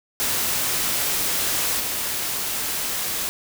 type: noise with level steps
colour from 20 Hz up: white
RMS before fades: -23 / -26 dBFS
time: 0.2-3.29 s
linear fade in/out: 0 ms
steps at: 1.8 s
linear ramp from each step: 5 ms
effects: none